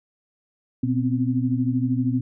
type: tone cluster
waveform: sine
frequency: 121.6 / 250.2 / 263 Hz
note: B2 / B3 / C4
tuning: -26 / +23 / +9 cents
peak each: -24 dBFS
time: 0.83-2.21 s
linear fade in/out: 5 ms
effects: none